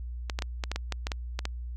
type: clicks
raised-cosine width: 0.2 ms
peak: -14 dBFS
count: 11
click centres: 0.298 / 0.389 / 0.422 / 0.638 / 0.716 / 0.76 / 0.923 / 1.069 / 1.118 / 1.391 / 1.454 s
effects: added 60 Hz sine -34 dBFS peak until 1.76 s